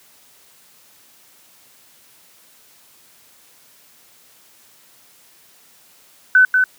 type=tone with echo; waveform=sine; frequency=1510 Hz; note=F#6; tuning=35 cents sharp; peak=-7 dBFS; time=6.35-6.45 s; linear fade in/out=2 ms; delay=190 ms; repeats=1; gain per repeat=-4 dB; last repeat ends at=6.64 s; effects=white hiss -51 dBFS RMS until 6.78 s + high-pass 100 Hz 12 dB/octave